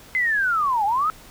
sine linear two-way sweep, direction down then up, 2077 to 784 to 1317 Hz, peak -18 dBFS, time 0.15-1.1 s, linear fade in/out 0 ms, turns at 0.85 s, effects pink hiss -46 dBFS RMS until 1.3 s

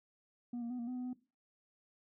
sine tone with pitch steps, 241.2 / 234.6 / 249 / 235.4 / 251.5 / 249.4 / 251.1 Hz, B3 / A#3 / B3 / A#3 / B3 / B3 / B3, -41 / +11 / +14 / +17 / +32 / +17 / +29 cents, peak -35 dBFS, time 0.53-1.132 s, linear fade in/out 5 ms, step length 86 ms, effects noise-tail reverb RT60 0.3 s tail -18 dB re dry + tanh soft clip ceiling -37 dBFS

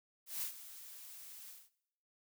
blue noise with ADSR envelope, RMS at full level -38 dBFS, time 0.26-1.7 s, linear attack 160 ms, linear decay 100 ms, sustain -14 dB, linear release 210 ms, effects noise-tail reverb RT60 0.8 s tail -20 dB re dry

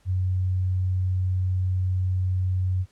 sine tone, 92.5 Hz, F#2, in tune, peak -21 dBFS, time 0.05-2.86 s, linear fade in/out 50 ms, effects pink hiss -63 dBFS RMS until 2.91 s + low-pass 10000 Hz 12 dB/octave

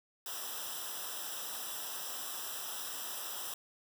white noise with comb filter, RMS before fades -41 dBFS, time 0.26-3.54 s, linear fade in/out 2 ms, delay 0.45 ms, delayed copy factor -1, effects none

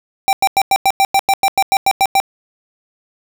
square tone bursts, 783 Hz, G5, 2 cents flat, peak -10 dBFS, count 14, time 0.28-2.201 s, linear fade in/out 0 ms, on 49 ms, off 95 ms, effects none

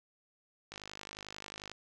click train, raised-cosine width 0.2 ms, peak -26 dBFS, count 52, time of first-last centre 0.72-1.716 s, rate 51.2 Hz, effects none

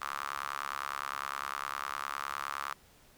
sawtooth tone with high-pass filter, 69.8 Hz, C#2, 13 cents sharp, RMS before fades -38 dBFS, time 0.01-2.74 s, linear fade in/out 10 ms, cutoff 1200 Hz, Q 5, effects pink hiss -61 dBFS RMS until 3.17 s

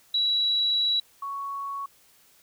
sine tone pair in turn, 3909 / 1112.9 Hz, B7 / C#6, -19 / +6 cents, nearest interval octave + minor seventh, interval 2175 cents, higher first, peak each -21 / -30 dBFS, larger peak first, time 0.14-1 / 1.22-1.86 s, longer first, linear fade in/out 5 ms, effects white hiss -59 dBFS RMS until 2.42 s

